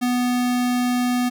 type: tone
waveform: square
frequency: 246.9 Hz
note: B3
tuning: in tune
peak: -19 dBFS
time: 0.01-1.3 s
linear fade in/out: 20 ms
effects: none